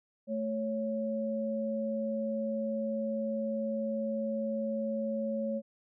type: tone pair together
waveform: sine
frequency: 220 / 554.4 Hz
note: A3 / C#5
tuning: 0 / 0 cents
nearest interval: octave + major third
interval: 1600 cents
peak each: -33 / -33 dBFS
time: 0.27-5.62 s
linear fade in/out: 50 ms
effects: none